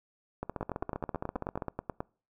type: two click trains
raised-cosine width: 1 ms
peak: -19 / -20 dBFS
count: 14 / 19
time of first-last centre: 0.61-2.005 / 0.43-1.622 s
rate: 9.32 / 15.1 Hz
effects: noise-tail reverb RT60 0.4 s tail -25 dB re dry